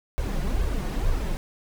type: noise with flanger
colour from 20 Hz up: brown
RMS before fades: -25 dBFS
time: 0.18-1.37 s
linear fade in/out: 0 ms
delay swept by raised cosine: 1.8 to 5.6 ms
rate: 2.2 Hz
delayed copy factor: +0.7
effects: none

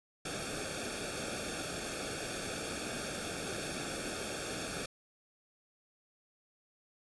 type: noise with comb filter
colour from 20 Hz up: pink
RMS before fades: -39 dBFS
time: 0.25-4.86 s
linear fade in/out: 5 ms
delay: 1 ms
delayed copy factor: -0.8
effects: resampled to 24000 Hz

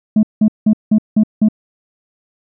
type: tone bursts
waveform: sine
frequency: 214.9 Hz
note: A3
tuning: 41 cents flat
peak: -5 dBFS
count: 6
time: 0.16-1.486 s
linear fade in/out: 5 ms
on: 71 ms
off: 180 ms
effects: tanh soft clip ceiling -6 dBFS

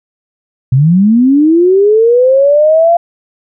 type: linear sweep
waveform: sine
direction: up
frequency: 122.2 to 693 Hz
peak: -4 dBFS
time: 0.72-2.97 s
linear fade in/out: 5 ms
effects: none

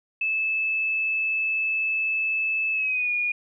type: tone with pitch glide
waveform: sine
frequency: 2616 to 2441 Hz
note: E7 to D#7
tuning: -14 to -34 cents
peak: -22 dBFS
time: 0.21-3.32 s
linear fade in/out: 5 ms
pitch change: -120 cents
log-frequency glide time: 2.72-3.11 s
effects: none

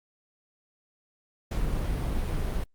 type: noise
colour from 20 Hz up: brown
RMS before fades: -28 dBFS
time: 1.51-2.64 s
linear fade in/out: 5 ms
effects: Opus 48 kbps

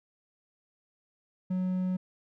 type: tone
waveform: triangle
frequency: 184.3 Hz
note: F#3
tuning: 7 cents flat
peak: -25 dBFS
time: 1.5-1.97 s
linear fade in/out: 10 ms
effects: none

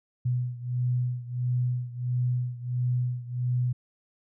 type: beating tone pair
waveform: sine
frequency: 123.47 / 124.97 Hz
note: B2 / B2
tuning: 0 / +21 cents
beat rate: 1.5 Hz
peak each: -27 / -30 dBFS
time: 0.25-3.73 s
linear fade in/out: 10 ms
effects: none

